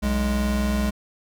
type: tone pair together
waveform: square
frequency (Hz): 62.36 / 207.7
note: B1 / G#3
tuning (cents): +17 / 0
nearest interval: octave + major sixth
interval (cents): 2083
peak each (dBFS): -24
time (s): 0.02-0.91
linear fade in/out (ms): 20
effects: none